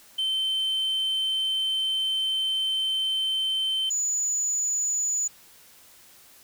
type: tone pair in turn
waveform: sine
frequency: 3091 / 6922 Hz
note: G7 / A8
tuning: -25 / -29 cents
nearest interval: octave + major second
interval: 1396 cents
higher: second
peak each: -21 dBFS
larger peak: neither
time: 0.18-3.9 / 3.9-5.28 s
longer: first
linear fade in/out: 10 ms
effects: tanh soft clip ceiling -22 dBFS + white hiss -53 dBFS RMS until 6.43 s